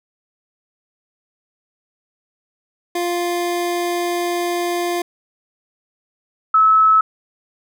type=tone pair in turn; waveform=25% pulse / sine; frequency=349.2 / 1298 Hz; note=F4 / E6; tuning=0 / -27 cents; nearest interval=octave + major seventh; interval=2273 cents; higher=second; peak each=-15 / -9 dBFS; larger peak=second; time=2.95-5.02 / 6.54-7.01 s; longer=first; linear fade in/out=5 ms; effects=none